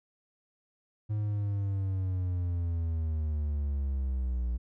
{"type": "linear sweep", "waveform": "triangle", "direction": "down", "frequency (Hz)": [106.9, 58.7], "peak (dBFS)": -26, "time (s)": [1.09, 4.58], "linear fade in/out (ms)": 20, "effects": []}